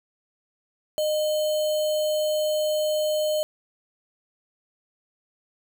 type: tone with sample-and-hold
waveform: sine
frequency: 612 Hz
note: D#5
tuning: 29 cents flat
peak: -21 dBFS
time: 0.98-3.43 s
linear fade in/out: 0 ms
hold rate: 3675 Hz
effects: none